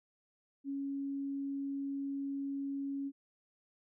sine tone, 277.2 Hz, C#4, in tune, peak -35 dBFS, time 0.64-3.12 s, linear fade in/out 50 ms, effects none

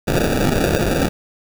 white noise with sample-and-hold, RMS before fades -17 dBFS, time 0.07-1.09 s, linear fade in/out 10 ms, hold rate 1050 Hz, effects none

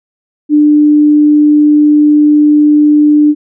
sine tone, 298 Hz, D4, 25 cents sharp, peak -3 dBFS, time 0.49-3.35 s, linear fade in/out 50 ms, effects none

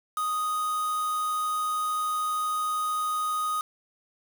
triangle tone with quantisation, 1244.5 Hz, D#6, in tune, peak -24 dBFS, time 0.17-3.61 s, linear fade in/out 2 ms, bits 6, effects none

